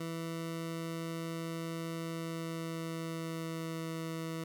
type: tone with pitch glide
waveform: 20% pulse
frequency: 164.81 to 162.82 Hz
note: E3 to E3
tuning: 0 to -21 cents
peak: -32 dBFS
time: 0-4.44 s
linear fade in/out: 5 ms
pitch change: -21 cents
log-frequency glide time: 2.04-3.89 s
effects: 12-bit